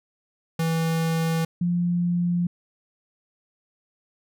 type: tone pair in turn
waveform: square / sine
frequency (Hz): 163.5 / 174.73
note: E3 / F3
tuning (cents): -14 / +1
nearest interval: minor second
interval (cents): 115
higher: second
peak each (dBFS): -22 / -20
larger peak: second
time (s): 0.59-1.45 / 1.61-2.47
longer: neither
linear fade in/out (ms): 5
effects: none